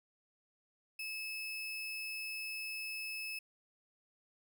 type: tone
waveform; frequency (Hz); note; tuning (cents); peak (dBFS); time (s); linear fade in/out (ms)
35% pulse; 2600; E7; -24; -38; 0.99-3.39; 5
effects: none